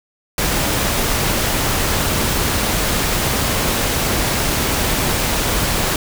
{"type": "noise", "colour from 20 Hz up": "pink", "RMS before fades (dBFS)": -18, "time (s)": [0.38, 5.96], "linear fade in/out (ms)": 2, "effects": []}